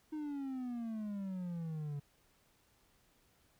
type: exponential sweep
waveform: triangle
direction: down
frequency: 311.9 to 141.4 Hz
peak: -36 dBFS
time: 0.12-2 s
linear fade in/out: 10 ms
effects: pink hiss -71 dBFS RMS until 3.59 s